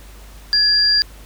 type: tone pair together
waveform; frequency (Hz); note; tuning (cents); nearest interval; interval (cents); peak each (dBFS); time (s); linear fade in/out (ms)
sine; 1690 / 4769; G#6 / D8; +30 / +26; octave + tritone; 1796; -22 / -12; 0.53-1.02; 0
effects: added 50 Hz sine -38 dBFS peak until 1.25 s + pink hiss -45 dBFS RMS until 1.25 s